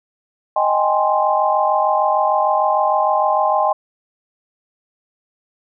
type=chord; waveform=sine; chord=Ab major seventh; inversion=second; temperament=equal; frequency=622.3 / 784 / 830.6 / 1046.5 Hz; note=Eb5 / G5 / Ab5 / C6; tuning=0 / 0 / 0 / 0 cents; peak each=-19 dBFS; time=0.56-3.73 s; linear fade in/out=5 ms; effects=none